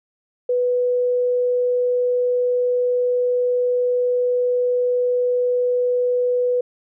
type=tone; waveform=sine; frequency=493.9 Hz; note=B4; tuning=in tune; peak=-16 dBFS; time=0.49-6.61 s; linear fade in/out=5 ms; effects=none